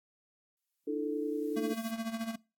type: noise with exponential growth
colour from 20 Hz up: blue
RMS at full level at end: -48 dBFS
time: 0.57-1.91 s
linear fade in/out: 1 ms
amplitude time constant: 290 ms
type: chord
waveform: sine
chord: D suspended second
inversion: none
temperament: equal with one note detuned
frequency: 298.8 / 329.6 / 440 Hz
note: D4 / E4 / A4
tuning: +30 / 0 / 0 cents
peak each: -34 / -39 / -34 dBFS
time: 0.87-1.74 s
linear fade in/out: 10 ms
type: tone with tremolo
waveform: square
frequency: 225.9 Hz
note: A3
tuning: 46 cents sharp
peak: -32 dBFS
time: 1.56-2.36 s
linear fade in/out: 10 ms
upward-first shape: sine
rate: 14 Hz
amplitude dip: 70%
effects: noise-tail reverb RT60 0.3 s tail -22 dB re dry + AAC 64 kbps